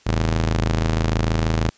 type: ring-modulated tone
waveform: sawtooth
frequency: 80.7 Hz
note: E2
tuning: 36 cents flat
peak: -11 dBFS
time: 0.06-1.7 s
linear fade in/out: 10 ms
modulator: 27.2 Hz
effects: white hiss -54 dBFS RMS until 1.77 s + resampled to 16000 Hz